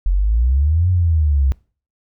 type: exponential two-way sweep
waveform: sine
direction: up then down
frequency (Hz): 43 to 92.5 to 65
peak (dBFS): -12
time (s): 0.06-1.52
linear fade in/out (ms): 0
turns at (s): 0.9
effects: noise-tail reverb RT60 0.4 s tail -23 dB re dry